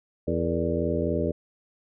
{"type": "harmonic tone with a mistuned harmonic", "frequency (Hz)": 83.9, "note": "E2", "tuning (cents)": 31, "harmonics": [1, 2, 3, 4, 5, 6, 7], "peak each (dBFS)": [-31, -31, -31, -31, -31, -31, -31], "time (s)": [0.27, 1.32], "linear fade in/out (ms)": 10, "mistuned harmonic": 6, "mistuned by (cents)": -85, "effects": []}